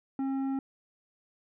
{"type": "tone with tanh clipping", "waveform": "sine", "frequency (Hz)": 269.6, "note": "C#4", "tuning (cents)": -48, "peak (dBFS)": -30, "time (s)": [0.19, 0.59], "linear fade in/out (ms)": 2, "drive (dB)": 9, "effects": []}